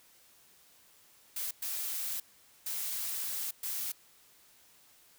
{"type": "noise bursts at uneven times", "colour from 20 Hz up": "blue", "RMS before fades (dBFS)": -36, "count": 4, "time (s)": [[1.36, 1.51], [1.62, 2.2], [2.66, 3.51], [3.63, 3.92]], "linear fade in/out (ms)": 5, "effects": ["white hiss -62 dBFS RMS until 5.18 s"]}